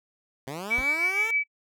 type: linear sweep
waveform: 10% pulse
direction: up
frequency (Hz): 127.1 to 458.7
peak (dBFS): -25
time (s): 0.47-1.31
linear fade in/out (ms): 5
type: tone with tremolo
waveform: sine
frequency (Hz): 2294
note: D7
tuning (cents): -41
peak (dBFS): -20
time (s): 0.7-1.44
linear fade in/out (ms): 20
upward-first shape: triangle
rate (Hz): 6.4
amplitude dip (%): 65
type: noise with exponential decay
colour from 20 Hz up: brown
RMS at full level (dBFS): -31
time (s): 0.78-0.88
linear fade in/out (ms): 0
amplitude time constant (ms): 21
effects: noise-tail reverb RT60 0.1 s tail -24 dB re dry